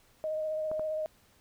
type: tone with vibrato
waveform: sine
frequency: 622.3 Hz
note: D#5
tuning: in tune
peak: -30 dBFS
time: 0.24-1.06 s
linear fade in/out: 0 ms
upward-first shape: sine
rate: 15 Hz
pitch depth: 17 cents each way
type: clicks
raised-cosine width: 1 ms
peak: -27 dBFS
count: 2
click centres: 0.715 / 0.795 s
effects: pink hiss -64 dBFS RMS until 1.4 s